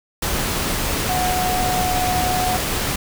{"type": "tone in noise", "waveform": "sine", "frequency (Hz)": 732, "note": "F#5", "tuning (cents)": -19, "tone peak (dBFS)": -20, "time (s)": [1.09, 2.57], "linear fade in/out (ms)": 5, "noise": "pink", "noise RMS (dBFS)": -22, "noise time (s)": [0.22, 2.96], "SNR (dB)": -1, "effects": []}